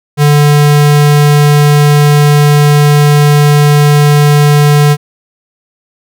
square tone, 146.83 Hz, D3, in tune, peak -4 dBFS, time 0.17-4.97 s, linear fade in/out 50 ms, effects none

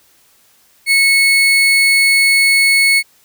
35% pulse tone, 2200 Hz, C#7, 14 cents flat, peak -7 dBFS, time 0.86-3.03 s, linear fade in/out 50 ms, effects white hiss -52 dBFS RMS until 3.24 s

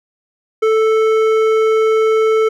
sine tone with hard clipping, 440 Hz, A4, in tune, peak -12 dBFS, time 0.62-2.49 s, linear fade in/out 10 ms, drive 10 dB, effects none

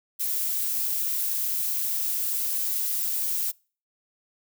violet noise, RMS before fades -27 dBFS, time 0.19-3.52 s, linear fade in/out 20 ms, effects noise-tail reverb RT60 0.4 s tail -26 dB re dry

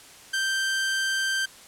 sawtooth tone, 1566 Hz, G6, 2 cents flat, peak -20 dBFS, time 0.33-1.46 s, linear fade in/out 10 ms, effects white hiss -48 dBFS RMS until 1.67 s + low-pass 10000 Hz 12 dB/octave

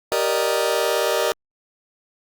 sawtooth chord, Eb major seventh, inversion first, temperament just, 388.9 / 466.7 / 583.4 / 622.3 Hz, G4 / Bb4 / D5 / Eb5, -14 / +2 / -12 / 0 cents, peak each -22 / -19 / -20 / -20 dBFS, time 0.12-1.32 s, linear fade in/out 0 ms, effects Opus 48 kbps

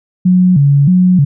sine tone with vibrato, 160.6 Hz, E3, 45 cents flat, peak -5 dBFS, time 0.25-1.25 s, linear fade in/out 10 ms, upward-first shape square, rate 1.6 Hz, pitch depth 220 cents each way, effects none

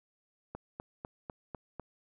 click train, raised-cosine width 1 ms, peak -26 dBFS, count 6, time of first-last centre 0.55-1.797 s, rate 4.01 Hz, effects none

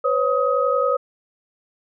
sine tone cluster, 502 / 553 / 1261 Hz, B4 / C#5 / D#6, +28 / -4 / +23 cents, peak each -21 dBFS, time 0.04-0.97 s, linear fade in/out 10 ms, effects none

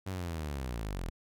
sawtooth linear sweep, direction down, 97.7 to 38.91 Hz, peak -31 dBFS, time 0.06-1.1 s, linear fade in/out 10 ms, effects none

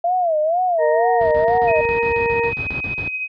sine tone with vibrato, 670 Hz, E5, 28 cents sharp, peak -15 dBFS, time 0.04-1.81 s, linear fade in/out 5 ms, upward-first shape sine, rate 2.1 Hz, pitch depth 170 cents each way
harmonic tone, 466.2 Hz, A#4, in tune, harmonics 1 / 2 / 4, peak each -18 / -23 / -28 dBFS, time 0.78-2.53 s, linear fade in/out 50 ms
brown noise bursts, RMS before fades -26 dBFS, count 14, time 1.21-3.076 s, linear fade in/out 0 ms, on 98 ms, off 38 ms
sine tone with tremolo, 2521 Hz, D#7, 22 cents sharp, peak -20 dBFS, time 1.67-3.28 s, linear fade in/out 20 ms, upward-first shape triangle, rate 13 Hz, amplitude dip 50%
effects high-pass 80 Hz 12 dB/octave + resampled to 11025 Hz

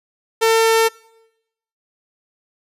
sawtooth tone, 450.3 Hz, A4, 40 cents sharp, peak -8 dBFS, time 0.41-0.89 s, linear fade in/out 20 ms, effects noise-tail reverb RT60 0.9 s tail -24 dB re dry + resampled to 32000 Hz

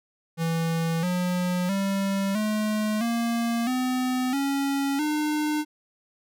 square tone with pitch steps, 164.81 / 179.73 / 195.99 / 213.7 / 233.1 / 254.2 / 277.2 / 302.3 Hz, E3 / F3 / G3 / G#3 / A#3 / C4 / C#4 / D#4, 0 / +50 / 0 / +50 / 0 / -50 / 0 / -50 cents, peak -24 dBFS, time 0.37-5.65 s, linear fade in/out 50 ms, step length 660 ms, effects none

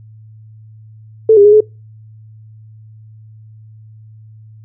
sine tone with pitch steps, 441.2 / 404.9 / 416.1 / 427.2 Hz, A4 / G#4 / G#4 / G#4, +5 / -44 / +3 / +49 cents, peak -3 dBFS, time 1.29-1.606 s, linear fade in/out 5 ms, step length 79 ms, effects noise-tail reverb RT60 0.3 s tail -26 dB re dry + added 109 Hz sine -36 dBFS peak until 4.64 s

